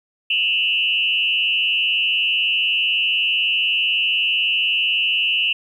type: tone with frequency modulation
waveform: sine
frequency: 2794 Hz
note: F7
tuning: in tune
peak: -16 dBFS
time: 0.3-5.53 s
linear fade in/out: 5 ms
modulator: 104 Hz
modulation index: 1.8
effects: 9-bit